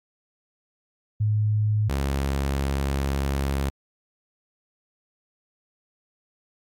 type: tone pair in turn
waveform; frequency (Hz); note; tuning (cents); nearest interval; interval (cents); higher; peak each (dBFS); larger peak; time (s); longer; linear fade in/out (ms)
sine / sawtooth; 106.3 / 68.81; G#2 / C#2; +41 / -12; minor sixth; 753; first; -19 / -19; neither; 1.2-1.89 / 1.89-3.7; second; 10
effects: AAC 64 kbps